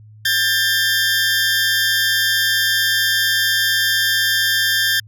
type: tone pair together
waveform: 20% pulse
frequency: 1600 / 1775.6 Hz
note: G6 / A6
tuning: +35 / +15 cents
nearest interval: major second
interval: 180 cents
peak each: -13 dBFS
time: 0.25-5 s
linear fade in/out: 5 ms
effects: added 107 Hz sine -40 dBFS peak until 5.07 s